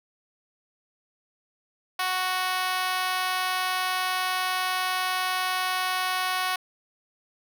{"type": "tone with high-pass filter", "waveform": "5% pulse", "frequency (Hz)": 370, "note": "F#4", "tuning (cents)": 0, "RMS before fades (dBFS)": -27, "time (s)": [1.99, 6.56], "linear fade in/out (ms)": 5, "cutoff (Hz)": 880, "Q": 3.2, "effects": []}